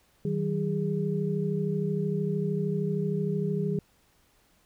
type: tone cluster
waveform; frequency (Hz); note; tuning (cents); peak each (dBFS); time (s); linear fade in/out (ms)
sine; 156.5 / 189.6 / 410.4; D#3 / F#3 / G#4; +10 / +43 / -21; -29 / -30 / -31; 0.25-3.79; 2
effects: pink hiss -65 dBFS RMS until 4.65 s